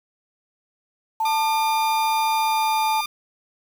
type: tone with pitch glide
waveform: sine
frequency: 886 to 876.8 Hz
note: A5 to A5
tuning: +12 to -6 cents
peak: -19 dBFS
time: 1.2-3.01 s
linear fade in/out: 5 ms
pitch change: -18 cents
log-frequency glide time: 2.32-2.88 s
type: tone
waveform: 15% pulse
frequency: 1200 Hz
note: D6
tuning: 37 cents sharp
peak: -19 dBFS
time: 1.25-3.06 s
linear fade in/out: 5 ms
effects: 7-bit